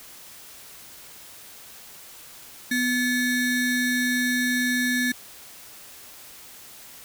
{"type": "ring-modulated tone", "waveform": "square", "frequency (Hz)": 987.8, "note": "B5", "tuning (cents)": 0, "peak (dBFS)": -19, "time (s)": [2.71, 5.12], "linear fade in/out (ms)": 5, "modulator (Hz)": 739, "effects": ["white hiss -45 dBFS RMS until 7.04 s"]}